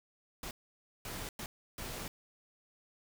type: noise bursts at uneven times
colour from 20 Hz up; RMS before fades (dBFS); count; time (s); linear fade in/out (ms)
pink; -42; 4; 0.43-0.51 / 1.05-1.29 / 1.39-1.46 / 1.78-2.08; 2
effects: none

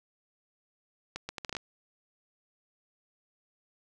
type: accelerating click train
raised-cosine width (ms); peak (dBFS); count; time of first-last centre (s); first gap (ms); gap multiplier
0.2; -19; 8; 1.16-1.568; 130; 0.71
effects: none

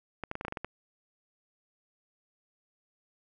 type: clicks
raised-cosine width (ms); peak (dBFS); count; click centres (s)
0.5; -20; 9; 0.237 / 0.314 / 0.354 / 0.411 / 0.45 / 0.482 / 0.524 / 0.572 / 0.646
effects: none

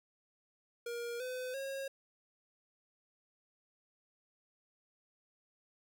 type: tone with pitch steps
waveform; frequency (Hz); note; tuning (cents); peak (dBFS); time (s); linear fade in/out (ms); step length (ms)
square; 473 / 506.9 / 543.3; A#4 / B4 / C#5; +25 / +45 / -35; -39; 0.86-1.88; 5; 340
effects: none

